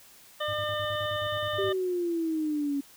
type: harmonic tone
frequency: 602 Hz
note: D5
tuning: 43 cents sharp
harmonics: 1 / 2 / 3 / 5 / 6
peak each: -31 / -34 / -36 / -38 / -39 dBFS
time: 0.4-1.73 s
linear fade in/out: 10 ms
type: tone with tremolo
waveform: triangle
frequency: 103.1 Hz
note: G#2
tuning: 12 cents flat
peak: -35 dBFS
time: 0.48-1.72 s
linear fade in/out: 5 ms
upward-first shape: square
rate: 9.5 Hz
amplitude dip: 75%
type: exponential sweep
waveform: sine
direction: down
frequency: 395.9 to 277.2 Hz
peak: -26 dBFS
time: 1.58-2.81 s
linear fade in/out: 10 ms
effects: white hiss -54 dBFS RMS until 2.96 s